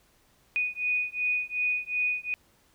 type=beating tone pair; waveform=sine; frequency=2477 / 2479.7 Hz; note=D#7 / D#7; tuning=-8 / -6 cents; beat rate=2.7 Hz; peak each=-29 dBFS; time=0.56-2.34 s; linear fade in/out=0 ms; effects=pink hiss -64 dBFS RMS until 2.74 s